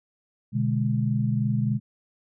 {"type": "chord", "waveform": "sine", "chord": "G# diminished", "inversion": "first", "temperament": "equal", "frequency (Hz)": [123.47, 146.83, 207.7], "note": ["B2", "D3", "G#3"], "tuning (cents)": [0, 0, 0], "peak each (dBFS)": [-24, -28, -26], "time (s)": [0.52, 1.8], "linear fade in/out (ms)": 50, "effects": []}